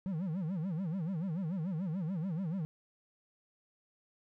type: tone with vibrato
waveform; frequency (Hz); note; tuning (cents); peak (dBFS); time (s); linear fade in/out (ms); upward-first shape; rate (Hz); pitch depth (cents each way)
triangle; 174.61; F3; 0; -31; 0.06-2.65; 0; sine; 6.9; 230
effects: none